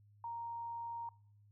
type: tone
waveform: sine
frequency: 932.3 Hz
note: A#5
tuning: in tune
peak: -40 dBFS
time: 0.24-1.09 s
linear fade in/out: 2 ms
effects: noise-tail reverb RT60 0.7 s tail -25 dB re dry + added 103 Hz sine -62 dBFS peak until 1.51 s